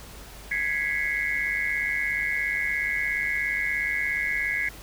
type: tone cluster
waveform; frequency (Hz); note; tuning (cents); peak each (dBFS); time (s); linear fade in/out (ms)
sine; 1663 / 1969 / 2116 / 2213; G#6 / B6 / C7 / C#7; +2 / -6 / +19 / -3; -30 / -30 / -29 / -30; 0.51-4.69; 5
effects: added 50 Hz sine -45 dBFS peak until 4.82 s + pink hiss -45 dBFS RMS until 4.82 s